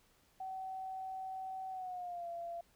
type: tone with pitch glide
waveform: sine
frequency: 759 to 684 Hz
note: F#5 to F5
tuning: +44 to -36 cents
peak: -40 dBFS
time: 0.4-2.61 s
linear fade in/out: 5 ms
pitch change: -180 cents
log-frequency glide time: 1.7-2.28 s
effects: pink hiss -70 dBFS RMS until 2.75 s